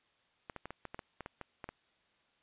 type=clicks; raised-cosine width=0.5 ms; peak=-27 dBFS; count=12; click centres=0.498 / 0.563 / 0.656 / 0.706 / 0.853 / 0.945 / 0.992 / 1.207 / 1.261 / 1.413 / 1.642 / 1.69 s; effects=white hiss -72 dBFS RMS until 2.42 s + resampled to 8000 Hz